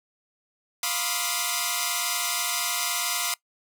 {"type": "tone cluster", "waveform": "5% pulse", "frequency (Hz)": [702, 982, 1041, 1177, 1266], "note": ["F5", "B5", "C6", "D6", "D#6"], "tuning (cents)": [9, -10, -9, 3, 30], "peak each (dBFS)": -20, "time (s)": [0.83, 3.34], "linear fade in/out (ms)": 2, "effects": ["noise-tail reverb RT60 0.1 s tail -21 dB re dry"]}